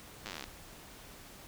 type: slowing click train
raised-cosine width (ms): 0.2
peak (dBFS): -23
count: 16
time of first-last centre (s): 0.26-0.44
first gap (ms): 9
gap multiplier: 1.04
effects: pink hiss -52 dBFS RMS until 1.47 s